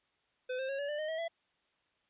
square tone with pitch steps, 507 / 527.3 / 548.4 / 570.4 / 593.3 / 617 / 641.7 / 667.4 Hz, B4 / C5 / C#5 / C#5 / D5 / D#5 / E5 / E5, +45 / +13 / -19 / +49 / +18 / -15 / -47 / +21 cents, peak -35 dBFS, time 0.49-1.282 s, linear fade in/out 10 ms, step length 99 ms, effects white hiss -75 dBFS RMS until 2.09 s + resampled to 8000 Hz

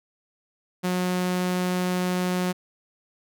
sawtooth tone, 181.3 Hz, F#3, 35 cents flat, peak -19 dBFS, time 0.83-2.53 s, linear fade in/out 20 ms, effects none

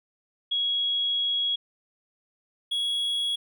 sine / triangle tone pair in turn, 3322 / 3336 Hz, G#7 / G#7, 0 / +7 cents, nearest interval unison, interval 7 cents, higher second, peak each -23 dBFS, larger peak neither, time 0.51-1.56 / 2.71-3.36 s, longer first, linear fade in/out 10 ms, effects none

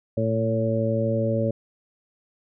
harmonic tone with a mistuned harmonic, 112.3 Hz, A2, 36 cents sharp, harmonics 1 / 2 / 3 / 4 / 5, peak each -25 / -27 / -32 / -30 / -25 dBFS, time 0.17-1.51 s, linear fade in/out 5 ms, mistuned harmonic 1, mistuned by +22 cents, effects none

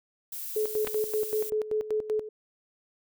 violet noise, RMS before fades -37 dBFS, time 0.32-1.5 s, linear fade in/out 5 ms
sine tone with tremolo, 429.5 Hz, A4, 42 cents flat, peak -24 dBFS, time 0.56-2.29 s, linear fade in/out 5 ms, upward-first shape square, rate 5.2 Hz, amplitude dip 75%
clicks, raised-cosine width 0.3 ms, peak -18 dBFS, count 2, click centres 0.871 / 0.875 s
effects none

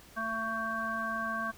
harmonic tone, 223.9 Hz, A3, 30 cents sharp, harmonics 1 / 3 / 5 / 7, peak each -40 / -40 / -35 / -35 dBFS, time 0.16-1.52 s, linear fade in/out 20 ms, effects pink hiss -55 dBFS RMS until 1.57 s

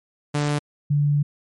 sawtooth / sine tone pair in turn, 146.83 / 145.48 Hz, D3 / D3, 0 / -16 cents, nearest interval unison, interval 16 cents, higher first, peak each -16 dBFS, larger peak neither, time 0.34-0.59 / 0.9-1.23 s, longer second, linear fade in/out 10 ms, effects MP3 48 kbps

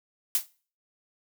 blue noise with exponential decay, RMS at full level -19 dBFS, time 0.35-0.47 s, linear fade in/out 2 ms, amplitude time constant 24 ms, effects noise-tail reverb RT60 0.4 s tail -20 dB re dry

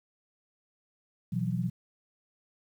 sine chord, B suspended fourth, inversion none, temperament equal with one note detuned, 123.47 / 167.11 / 185 Hz, B2 / E3 / F#3, 0 / +24 / 0 cents, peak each -32 dBFS, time 1.32-1.7 s, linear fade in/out 10 ms, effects 10-bit

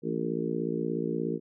harmonic tone with a mistuned harmonic, 56.8 Hz, A#1, 44 cents flat, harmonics 3 / 4 / 5 / 6 / 7 / 8, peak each -35 / -35 / -35 / -35 / -35 / -35 dBFS, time 0.02-1.4 s, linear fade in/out 50 ms, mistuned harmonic 3, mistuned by -61 cents, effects none

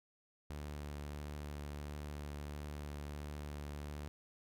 sawtooth tone with vibrato, 73.42 Hz, D2, in tune, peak -39 dBFS, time 0.5-4.08 s, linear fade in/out 0 ms, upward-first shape triangle, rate 1.5 Hz, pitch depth 14 cents each way, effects none

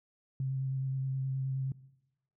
sine tone with vibrato, 133.2 Hz, C3, 31 cents sharp, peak -30 dBFS, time 0.4-1.72 s, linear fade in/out 2 ms, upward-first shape square, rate 9.5 Hz, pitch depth 12 cents each way, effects noise-tail reverb RT60 0.9 s tail -19 dB re dry

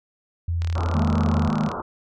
sine tone, 84.8 Hz, E2, 50 cents sharp, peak -21 dBFS, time 0.48-1.49 s, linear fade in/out 5 ms
click train, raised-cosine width 0.2 ms, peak -18 dBFS, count 42, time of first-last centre 0.62-1.716 s, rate 37.4 Hz
white low-pass noise, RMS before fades -30 dBFS, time 0.75-1.82 s, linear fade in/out 10 ms, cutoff 1400 Hz, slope 96 dB/octave
sine chord, D# suspended fourth, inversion none, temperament equal, 155.56 / 207.7 / 233.1 Hz, D#3 / G#3 / A#3, 0 / 0 / 0 cents, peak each -25 dBFS, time 0.94-1.69 s, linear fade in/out 10 ms
effects none

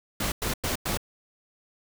pink noise bursts, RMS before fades -28 dBFS, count 4, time 0.2-0.974 s, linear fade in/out 5 ms, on 120 ms, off 98 ms, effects none

